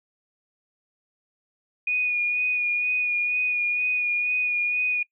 sine tone with vibrato, 2460 Hz, D#7, 20 cents flat, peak -21 dBFS, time 1.87-5.03 s, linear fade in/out 5 ms, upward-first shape sine, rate 2.1 Hz, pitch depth 22 cents each way, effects noise-tail reverb RT60 0.1 s tail -23 dB re dry

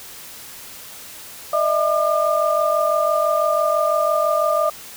sine tone cluster, 607 / 653 / 1204 Hz, D#5 / E5 / D6, -43 / -17 / +43 cents, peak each -20 dBFS, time 1.53-4.7 s, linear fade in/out 5 ms, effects white hiss -38 dBFS RMS until 4.96 s

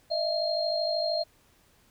sine tone cluster, 614 / 667 / 4214 Hz, D#5 / E5 / C8, -23 / +20 / +12 cents, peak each -30 / -29 / -31 dBFS, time 0.1-1.24 s, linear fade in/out 20 ms, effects pink hiss -63 dBFS RMS until 1.9 s

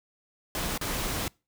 pink noise with dropouts, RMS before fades -31 dBFS, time 0.55-1.28 s, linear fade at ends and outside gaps 1 ms, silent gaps 0.777-0.812 s, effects noise-tail reverb RT60 0.3 s tail -26 dB re dry

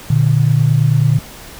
sine tone pair together, 119.58 / 148.8 Hz, A#2 / D3, +45 / +23 cents, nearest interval major third, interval 378 cents, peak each -12 dBFS, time 0.1-1.19 s, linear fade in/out 5 ms, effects pink hiss -35 dBFS RMS until 1.59 s

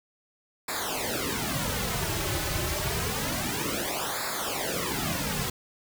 pink noise with flanger, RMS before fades -30 dBFS, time 0.68-5.5 s, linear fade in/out 5 ms, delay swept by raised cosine 0.33 to 4.33 ms, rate 0.28 Hz, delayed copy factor -0.95, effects none

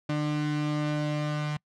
35% pulse tone pair together, 149.72 / 299 Hz, D3 / D4, +34 / +31 cents, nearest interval octave, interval 1197 cents, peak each -26 / -32 dBFS, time 0.09-1.57 s, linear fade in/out 5 ms, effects noise-tail reverb RT60 0.1 s tail -26 dB re dry + low-pass 5000 Hz 12 dB/octave

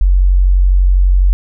sine tone, 46.04 Hz, F#1, 8 cents flat, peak -6 dBFS, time 0.01-1.33 s, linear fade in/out 0 ms, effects none

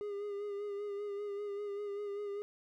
triangle tone with vibrato, 407.8 Hz, G#4, 32 cents flat, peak -35 dBFS, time 0.01-2.42 s, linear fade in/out 0 ms, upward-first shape sine, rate 5.1 Hz, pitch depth 34 cents each way, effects none

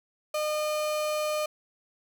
35% pulse tone, 608 Hz, D#5, 40 cents flat, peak -25 dBFS, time 0.34-1.46 s, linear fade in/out 5 ms, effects none

